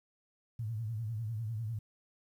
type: tone with vibrato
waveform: sine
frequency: 111.3 Hz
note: A2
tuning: 20 cents sharp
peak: -34 dBFS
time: 0.59-1.79 s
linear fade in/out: 5 ms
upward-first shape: sine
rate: 10 Hz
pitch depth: 110 cents each way
effects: 11-bit